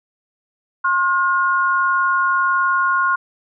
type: tone pair together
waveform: sine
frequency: 1071 / 1429.6 Hz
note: C6 / F6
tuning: +40 / +40 cents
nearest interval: perfect fourth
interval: 500 cents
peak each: -17 dBFS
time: 0.84-3.16 s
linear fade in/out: 10 ms
effects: none